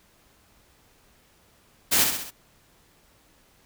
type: noise with echo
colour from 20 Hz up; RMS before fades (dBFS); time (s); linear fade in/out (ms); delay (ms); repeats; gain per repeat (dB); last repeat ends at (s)
white; -20; 1.91-2.05; 20; 65; 4; -5; 2.31
effects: pink hiss -60 dBFS RMS until 3.65 s